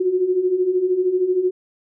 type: beating tone pair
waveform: sine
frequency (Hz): 356.5 / 369.5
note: F4 / F#4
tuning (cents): +36 / -2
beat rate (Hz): 13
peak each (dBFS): -23 / -17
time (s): 0-1.51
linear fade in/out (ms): 10
effects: none